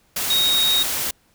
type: tone in noise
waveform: sine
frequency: 3761 Hz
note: A#7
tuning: 15 cents sharp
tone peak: -16 dBFS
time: 0.3-0.83 s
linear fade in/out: 5 ms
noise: white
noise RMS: -24 dBFS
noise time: 0.16-1.11 s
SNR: +5 dB
effects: pink hiss -60 dBFS RMS until 1.34 s